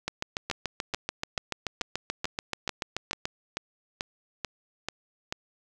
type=two click trains; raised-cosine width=0.2 ms; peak=-13 / -12 dBFS; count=12 / 23; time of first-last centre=0.5-5.325 / 0.08-3.255 s; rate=2.28 / 6.93 Hz; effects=none